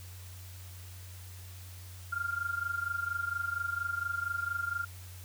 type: tone with amplitude modulation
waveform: sine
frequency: 1396.9 Hz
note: F6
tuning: in tune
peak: -28 dBFS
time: 2.12-4.85 s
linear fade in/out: 10 ms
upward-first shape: sine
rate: 24.3 Hz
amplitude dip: 80%
effects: added 91 Hz sine -45 dBFS peak until 5.24 s + white hiss -53 dBFS RMS until 5.24 s